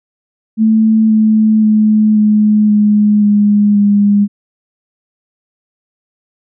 sine tone with pitch steps, 220 / 217.2 / 214.5 / 211.8 / 209.1 / 206.5 / 203.8 Hz, A3 / A3 / A3 / G#3 / G#3 / G#3 / G#3, 0 / -22 / -44 / +34 / +12 / -10 / -32 cents, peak -6 dBFS, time 0.57-4.28 s, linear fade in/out 50 ms, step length 530 ms, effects none

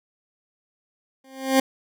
20% pulse tone with exponential growth, 265.5 Hz, C4, 25 cents sharp, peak -8 dBFS, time 1.24-1.6 s, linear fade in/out 5 ms, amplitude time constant 78 ms, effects none

